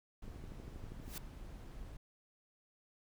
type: noise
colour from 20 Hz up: brown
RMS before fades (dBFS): -49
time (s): 0.22-1.97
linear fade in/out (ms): 5
type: click train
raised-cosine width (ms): 3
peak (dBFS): -37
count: 12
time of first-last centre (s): 0.28-1.16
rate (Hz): 12.5
type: noise with exponential growth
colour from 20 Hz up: white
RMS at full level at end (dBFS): -42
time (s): 1-1.18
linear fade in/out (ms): 2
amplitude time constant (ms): 38
effects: none